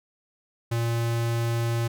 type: tone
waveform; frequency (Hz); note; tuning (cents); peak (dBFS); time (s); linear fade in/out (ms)
square; 116.54; A#2; 0; -24; 0.71-1.88; 10
effects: none